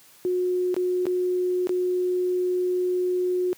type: tone with dropouts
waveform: sine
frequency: 362.6 Hz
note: F#4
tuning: 35 cents flat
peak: -21 dBFS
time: 0.25-3.53 s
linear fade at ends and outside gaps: 0 ms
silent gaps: 0.743-0.765 / 1.055-1.067 / 1.671-1.693 s
effects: white hiss -53 dBFS RMS until 3.57 s + high-pass 100 Hz 12 dB/octave